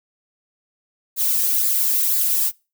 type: noise with flanger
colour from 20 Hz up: violet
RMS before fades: -19 dBFS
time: 1.16-2.52 s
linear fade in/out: 50 ms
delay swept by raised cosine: 0.33 to 1.43 ms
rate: 2 Hz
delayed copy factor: -0.5
effects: noise-tail reverb RT60 0.3 s tail -25 dB re dry